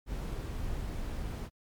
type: noise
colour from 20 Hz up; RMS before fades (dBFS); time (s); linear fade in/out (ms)
brown; -36; 0.06-1.5; 50
effects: MP3 96 kbps